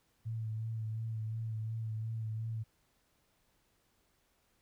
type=tone with vibrato; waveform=sine; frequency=111.2 Hz; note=A2; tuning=19 cents sharp; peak=-35 dBFS; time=0.25-2.64 s; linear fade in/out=20 ms; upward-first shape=sine; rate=2.8 Hz; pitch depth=29 cents each way; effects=pink hiss -74 dBFS RMS until 4.61 s